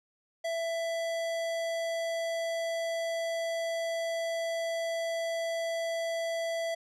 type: tone with hard clipping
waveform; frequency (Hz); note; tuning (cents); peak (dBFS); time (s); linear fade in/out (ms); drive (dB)
sine; 664; E5; +12; -32; 0.44-6.75; 10; 18
effects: none